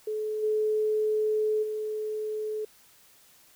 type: tone with level steps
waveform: sine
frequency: 429.6 Hz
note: A4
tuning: 41 cents flat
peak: -28 / -23 / -29 dBFS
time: 0.07-2.65 s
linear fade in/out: 5 ms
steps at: 0.42 / 1.62 s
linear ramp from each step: 20 ms
effects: white hiss -58 dBFS RMS until 3.55 s